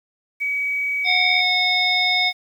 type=tone; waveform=sine; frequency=2269 Hz; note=C#7; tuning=40 cents sharp; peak=-20 dBFS; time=0.4-1.42 s; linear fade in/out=20 ms
type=harmonic tone; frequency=730 Hz; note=F#5; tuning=24 cents flat; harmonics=1 / 3 / 5 / 7; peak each=-25 / -19 / -21 / -25 dBFS; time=1.04-2.33 s; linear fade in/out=50 ms
effects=8-bit